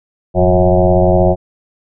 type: tone with frequency modulation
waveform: sine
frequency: 360.5 Hz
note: F#4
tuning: 45 cents flat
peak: -7 dBFS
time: 0.34-1.36 s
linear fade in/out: 50 ms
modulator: 92.2 Hz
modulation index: 3.9
effects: none